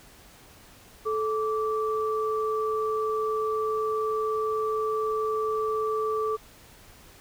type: tone pair together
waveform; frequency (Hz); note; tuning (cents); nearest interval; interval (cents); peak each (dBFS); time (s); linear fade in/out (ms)
sine; 435.3 / 1164; A4 / D6; -19 / -16; octave + perfect fourth; 1703; -26 / -29; 1.05-6.37; 20
effects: pink hiss -52 dBFS RMS until 7.2 s